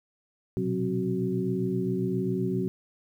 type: tone cluster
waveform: sine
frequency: 120.1 / 127.6 / 184.6 / 265.9 / 372 Hz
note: B2 / C3 / F#3 / C4 / F#4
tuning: -48 / -43 / -4 / +28 / +9 cents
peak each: -36 / -34 / -29 / -33 / -30 dBFS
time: 0.57-2.68 s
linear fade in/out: 0 ms
effects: 10-bit